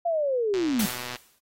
sine linear sweep, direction down, 699 to 188.6 Hz, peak -22 dBFS, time 0.05-0.86 s, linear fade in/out 10 ms
click train, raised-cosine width 0.2 ms, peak -18 dBFS, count 77, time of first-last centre 0.54-1.158 s, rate 123 Hz
white noise with exponential decay, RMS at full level -27 dBFS, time 0.79-1.39 s, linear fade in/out 5 ms, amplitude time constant 130 ms
effects noise-tail reverb RT60 0.1 s tail -26 dB re dry + AAC 48 kbps

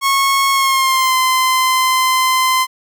sawtooth tone with pitch glide, 1095 to 1033.5 Hz, C#6 to C6, -22 to -22 cents, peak -8 dBFS, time 0.01-2.67 s, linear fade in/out 50 ms, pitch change -100 cents, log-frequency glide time 0.52-1.15 s, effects none

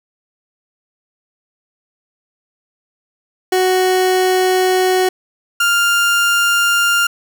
30% pulse tone pair in turn, 370.8 / 1400 Hz, F#4 / F6, +4 / +4 cents, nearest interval octave + major seventh, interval 2300 cents, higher second, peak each -9 dBFS, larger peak neither, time 3.52-5.09 / 5.6-7.07 s, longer first, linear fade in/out 5 ms, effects none

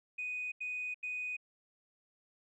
sine tone bursts, 2489 Hz, D#7, in tune, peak -35 dBFS, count 3, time 0.18-1.368 s, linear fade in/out 10 ms, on 340 ms, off 84 ms, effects tanh soft clip ceiling -31 dBFS

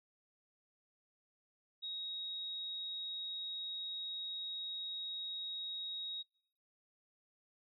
sine tone, 3782 Hz, A#7, 24 cents sharp, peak -40 dBFS, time 1.82-6.23 s, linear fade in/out 20 ms, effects noise-tail reverb RT60 0.7 s tail -26 dB re dry

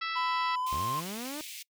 harmonic tone, 659.3 Hz, E5, in tune, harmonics 2 / 3 / 4 / 5 / 6 / 7 / 8, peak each -34 / -38 / -40 / -42 / -44 / -45 / -46 dBFS, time 0.01-0.56 s, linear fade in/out 10 ms
triangle tone with pitch glide, 1002 to 1053.6 Hz, B5 to C6, +25 to +12 cents, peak -28 dBFS, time 0.15-1.01 s, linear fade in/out 20 ms, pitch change +87 cents, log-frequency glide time 0.61-0.76 s
pink high-pass noise, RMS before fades -43 dBFS, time 0.66-1.63 s, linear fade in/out 10 ms, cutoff 2200 Hz, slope 48 dB/octave
sawtooth linear sweep, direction up, 60 to 311.1 Hz, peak -33 dBFS, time 0.72-1.41 s, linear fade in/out 0 ms
effects noise-tail reverb RT60 0.1 s tail -23 dB re dry

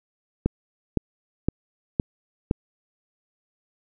click train, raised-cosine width 3 ms, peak -7 dBFS, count 5, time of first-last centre 0.46-2.511 s, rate 1.95 Hz, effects none

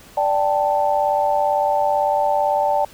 sine chord, D suspended fourth, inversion none, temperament just, 587.3 / 783.1 / 881 Hz, D5 / G5 / A5, 0 / -2 / +2 cents, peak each -20 dBFS, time 0.17-2.85 s, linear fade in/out 5 ms, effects pink hiss -45 dBFS RMS until 2.93 s

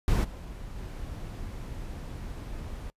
brown noise with level steps, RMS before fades -24 / -40 / -38 dBFS, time 0.08-2.9 s, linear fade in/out 0 ms, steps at 0.23 / 0.75 s, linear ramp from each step 20 ms, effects noise-tail reverb RT60 0.1 s tail -25 dB re dry + resampled to 32000 Hz

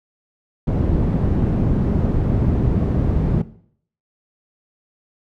white low-pass noise, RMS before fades -18 dBFS, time 0.67-3.42 s, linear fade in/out 5 ms, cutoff 180 Hz, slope 12 dB/octave, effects noise-tail reverb RT60 0.6 s tail -17 dB re dry

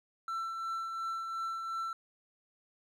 triangle tone with tremolo, 1340 Hz, E6, 28 cents sharp, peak -31 dBFS, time 0.28-1.93 s, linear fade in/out 2 ms, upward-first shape triangle, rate 2.8 Hz, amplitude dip 40%, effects none

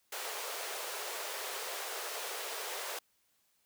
pink high-pass noise, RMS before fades -40 dBFS, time 0.12-2.99 s, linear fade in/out 5 ms, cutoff 410 Hz, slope 48 dB/octave, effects white hiss -74 dBFS RMS until 3.65 s

